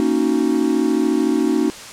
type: chord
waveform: triangle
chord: D# minor seventh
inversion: second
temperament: equal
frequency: 233.1 / 277.2 / 311.1 / 370 Hz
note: A#3 / C#4 / D#4 / F#4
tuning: 0 / 0 / 0 / 0 cents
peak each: -20 / -18 / -17 / -20 dBFS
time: 0-1.7 s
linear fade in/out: 0 ms
effects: white hiss -35 dBFS RMS until 1.92 s + low-pass 8000 Hz 12 dB/octave